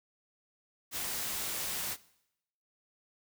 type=noise; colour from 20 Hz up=white; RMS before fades=-36 dBFS; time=0.91-1.97 s; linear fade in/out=50 ms; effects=noise-tail reverb RT60 0.8 s tail -20 dB re dry